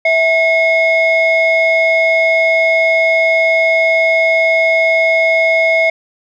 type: tone pair together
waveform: sine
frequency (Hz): 653.9 / 2168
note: E5 / C#7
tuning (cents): -14 / -39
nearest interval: octave + major sixth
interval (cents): 2075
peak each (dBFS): -10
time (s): 0.05-5.9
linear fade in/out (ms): 5
effects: tanh soft clip ceiling -5 dBFS